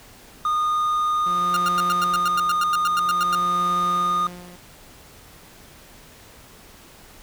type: tone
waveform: triangle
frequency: 1226 Hz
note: D#6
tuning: 26 cents flat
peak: -17 dBFS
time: 0.45-4.27 s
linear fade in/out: 2 ms
type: tone with tremolo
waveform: sawtooth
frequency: 177.7 Hz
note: F3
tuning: 30 cents sharp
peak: -26 dBFS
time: 1.26-4.56 s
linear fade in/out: 5 ms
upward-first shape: sine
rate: 0.5 Hz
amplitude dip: 85%
type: tone bursts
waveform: sawtooth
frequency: 1400 Hz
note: F6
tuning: 4 cents sharp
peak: -19 dBFS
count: 16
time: 1.54-3.351 s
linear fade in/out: 2 ms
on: 26 ms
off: 93 ms
effects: pink hiss -47 dBFS RMS until 7.22 s